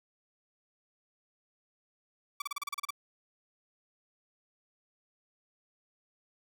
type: tone bursts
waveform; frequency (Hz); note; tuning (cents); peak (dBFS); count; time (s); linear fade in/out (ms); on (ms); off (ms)
sawtooth; 1152; D6; -34; -29; 10; 2.4-2.906; 5; 20; 34
effects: none